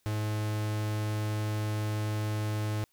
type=tone; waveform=45% pulse; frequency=106.5 Hz; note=G#2; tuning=44 cents sharp; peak=-29 dBFS; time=0.06-2.84 s; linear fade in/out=0 ms; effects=white hiss -71 dBFS RMS until 2.92 s